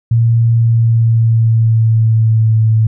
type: tone with pitch glide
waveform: sine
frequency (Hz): 115.7 to 110.67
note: A#2 to A2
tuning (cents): -13 to +11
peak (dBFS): -7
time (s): 0.11-2.87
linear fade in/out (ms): 5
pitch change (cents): -76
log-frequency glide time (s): 0.52-2.59
effects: none